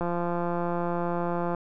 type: click train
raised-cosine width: 1 ms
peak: -16 dBFS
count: 267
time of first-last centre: 0.01-1.548 s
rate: 173 Hz
effects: none